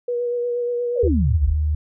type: tone with vibrato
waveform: sine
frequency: 482.7 Hz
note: B4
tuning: 40 cents flat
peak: -20 dBFS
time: 0.08-1.08 s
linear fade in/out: 5 ms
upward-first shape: sine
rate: 8.4 Hz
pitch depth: 18 cents each way
type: exponential sweep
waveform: sine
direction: down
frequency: 634 to 34.65 Hz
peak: -18 dBFS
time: 0.95-1.56 s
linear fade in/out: 50 ms
type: tone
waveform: sine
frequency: 75.9 Hz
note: D#2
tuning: 42 cents flat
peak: -17 dBFS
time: 1.03-1.75 s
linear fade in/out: 5 ms
effects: none